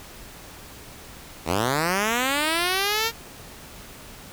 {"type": "linear sweep", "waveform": "5% pulse", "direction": "up", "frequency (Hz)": [73.42, 465.1], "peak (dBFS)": -10, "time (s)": [1.45, 3.12], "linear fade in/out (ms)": 50, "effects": ["pink hiss -43 dBFS RMS until 4.32 s"]}